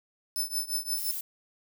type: tone with tremolo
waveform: 10% pulse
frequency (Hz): 5274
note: E8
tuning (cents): 0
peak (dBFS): -20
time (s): 0.36-1.11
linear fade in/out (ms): 0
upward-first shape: triangle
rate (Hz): 5.7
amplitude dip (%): 95
type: noise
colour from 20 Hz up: violet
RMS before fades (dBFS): -35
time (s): 0.97-1.21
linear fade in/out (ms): 5
effects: none